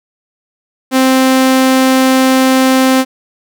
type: tone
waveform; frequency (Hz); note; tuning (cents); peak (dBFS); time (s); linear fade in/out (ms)
sawtooth; 261.6; C4; 0; -3; 0.91-3.05; 50
effects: none